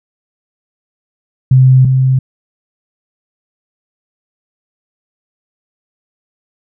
sine tone pair in turn, 130 / 130.98 Hz, C3 / C3, -11 / +2 cents, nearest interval unison, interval 13 cents, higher second, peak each -3 / -7 dBFS, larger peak first, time 1.51-1.85 / 1.85-2.19 s, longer neither, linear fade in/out 5 ms, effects none

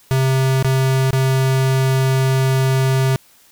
square tone with dropouts, 132.4 Hz, C3, 21 cents sharp, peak -14 dBFS, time 0.11-3.16 s, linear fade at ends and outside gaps 0 ms, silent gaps 0.626-0.646 / 1.107-1.13 s, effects white hiss -51 dBFS RMS until 3.51 s

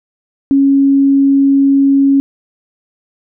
sine tone, 275.7 Hz, C#4, 9 cents flat, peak -6 dBFS, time 0.51-2.2 s, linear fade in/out 0 ms, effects none

